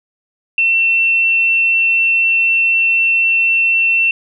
sine tone, 2698 Hz, E7, 40 cents sharp, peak -10 dBFS, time 0.58-4.11 s, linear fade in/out 2 ms, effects none

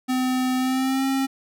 square tone with pitch glide, 255.8 to 268.5 Hz, C4 to C4, -39 to +45 cents, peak -21 dBFS, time 0.08-1.27 s, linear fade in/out 20 ms, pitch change +84 cents, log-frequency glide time 0.57-1.05 s, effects none

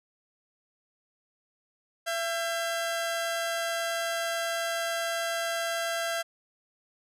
sawtooth tone pair together, 672.7 / 1600 Hz, E5 / G6, +35 / +35 cents, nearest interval octave + minor third, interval 1500 cents, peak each -26 / -30 dBFS, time 2.06-6.23 s, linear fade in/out 20 ms, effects resampled to 32000 Hz

